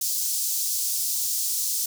pink high-pass noise, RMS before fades -26 dBFS, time 0.01-1.86 s, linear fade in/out 5 ms, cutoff 5300 Hz, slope 24 dB/octave, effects none

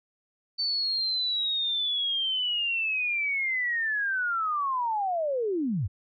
sine linear sweep, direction down, 4545 to 77.7 Hz, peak -25 dBFS, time 0.58-5.88 s, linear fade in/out 20 ms, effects none

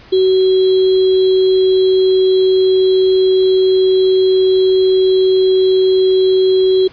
sine tone with sample-and-hold, 375.9 Hz, F#4, 27 cents sharp, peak -8 dBFS, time 0.12-6.88 s, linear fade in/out 10 ms, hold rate 3675 Hz, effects pink hiss -41 dBFS RMS until 6.92 s + resampled to 11025 Hz

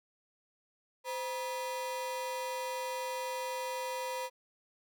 45% pulse ring-modulated tone, 740 Hz, F#5, in tune, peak -32 dBFS, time 1.04-4.3 s, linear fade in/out 50 ms, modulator 224 Hz, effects none

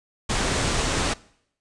pink low-pass noise, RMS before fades -24 dBFS, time 0.29-1.14 s, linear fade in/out 10 ms, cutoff 9200 Hz, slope 48 dB/octave, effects noise-tail reverb RT60 0.7 s tail -22 dB re dry + resampled to 24000 Hz

